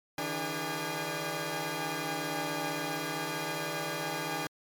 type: tone cluster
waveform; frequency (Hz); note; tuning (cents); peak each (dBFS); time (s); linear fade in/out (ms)
10% pulse; 146.4 / 161.8 / 293.2 / 404.7 / 813; D3 / E3 / D4 / G#4 / G#5; -5 / -32 / -3 / -45 / -37; -35 / -30 / -29 / -31 / -31; 0.18-4.47; 2
effects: MP3 96 kbps